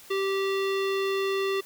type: tone with low-pass filter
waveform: square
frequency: 390 Hz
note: G4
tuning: 9 cents flat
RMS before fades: -27 dBFS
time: 0.1-1.61 s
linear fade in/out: 10 ms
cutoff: 3500 Hz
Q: 1.9
effects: white hiss -50 dBFS RMS until 1.65 s